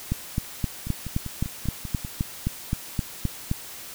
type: two click trains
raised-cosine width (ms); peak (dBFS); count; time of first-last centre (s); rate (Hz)
5; -11 / -20; 14 / 7; 0.12-3.514 / 0.87-2.049; 3.83 / 5.09
effects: white hiss -40 dBFS RMS until 3.94 s